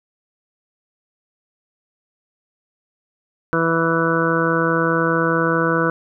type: harmonic tone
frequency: 164.81 Hz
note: E3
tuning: in tune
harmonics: 1 / 2 / 3 / 4 / 6 / 7 / 8 / 9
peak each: -23 / -22 / -21 / -30 / -27 / -26 / -25 / -22 dBFS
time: 3.53-5.9 s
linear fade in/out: 0 ms
effects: none